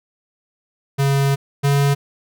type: tone pair in turn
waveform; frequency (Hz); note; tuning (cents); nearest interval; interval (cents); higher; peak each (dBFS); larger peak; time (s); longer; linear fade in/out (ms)
square; 138.59 / 140.93; C#3 / C#3; 0 / +29; unison; 29; second; -15 / -14; second; 0.98-1.36 / 1.63-1.95; first; 20
effects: none